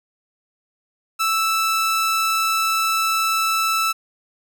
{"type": "tone", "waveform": "sawtooth", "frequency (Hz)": 1318.5, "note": "E6", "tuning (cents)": 0, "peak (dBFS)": -14, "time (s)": [1.19, 3.93], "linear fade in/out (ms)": 20, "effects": []}